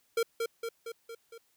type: tone with echo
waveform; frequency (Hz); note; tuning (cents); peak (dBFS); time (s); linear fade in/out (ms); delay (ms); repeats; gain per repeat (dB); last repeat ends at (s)
square; 460; A#4; -23; -26; 0.17-0.23; 5; 230; 5; -4; 1.38
effects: white hiss -71 dBFS RMS until 1.56 s